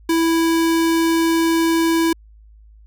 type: tone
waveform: square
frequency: 329.6 Hz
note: E4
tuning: in tune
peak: -15 dBFS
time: 0.09-2.13 s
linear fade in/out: 5 ms
effects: added 53 Hz sine -43 dBFS peak until 2.86 s